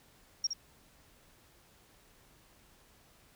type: tone with echo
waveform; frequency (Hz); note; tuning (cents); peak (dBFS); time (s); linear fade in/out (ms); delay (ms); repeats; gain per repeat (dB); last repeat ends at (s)
sine; 5588; F8; 0; -27; 0.44-0.47; 5; 64; 1; -6; 0.534
effects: pink hiss -63 dBFS RMS until 3.35 s